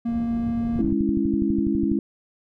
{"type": "tone", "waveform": "triangle", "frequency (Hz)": 233.1, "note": "A#3", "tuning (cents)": 0, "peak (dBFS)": -20, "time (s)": [0.05, 0.82], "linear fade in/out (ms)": 10}
{"type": "low-pass noise", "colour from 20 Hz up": "white", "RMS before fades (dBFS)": -34, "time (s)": [0.07, 0.93], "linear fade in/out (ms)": 20, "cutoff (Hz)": 150, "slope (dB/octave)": 12}
{"type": "click train", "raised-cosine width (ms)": 5, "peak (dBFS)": -16, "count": 15, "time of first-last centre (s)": [0.76, 1.917], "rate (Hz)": 12.1}
{"type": "chord", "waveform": "sine", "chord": "C# minor", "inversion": "second", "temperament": "equal", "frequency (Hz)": [207.7, 277.2, 329.6], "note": ["G#3", "C#4", "E4"], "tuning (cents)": [0, 0, 0], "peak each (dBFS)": -24, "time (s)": [0.79, 1.99], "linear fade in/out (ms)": 2}
{"effects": []}